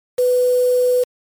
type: tone with quantisation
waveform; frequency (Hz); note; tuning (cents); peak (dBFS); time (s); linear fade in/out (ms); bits
sine; 497.3; B4; +12; -12; 0.18-1.04; 10; 5
effects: MP3 96 kbps